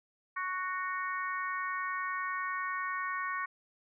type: harmonic tone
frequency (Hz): 370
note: F#4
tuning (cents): 0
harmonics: 3 / 4 / 5 / 6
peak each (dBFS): -35 / -40 / -38 / -44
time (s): 0.36-3.46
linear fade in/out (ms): 10
effects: none